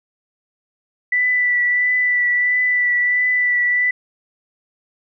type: tone with vibrato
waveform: sine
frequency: 1975.5 Hz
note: B6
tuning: in tune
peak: -14 dBFS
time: 1.12-3.91 s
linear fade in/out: 5 ms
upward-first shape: triangle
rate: 1.5 Hz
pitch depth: 21 cents each way
effects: none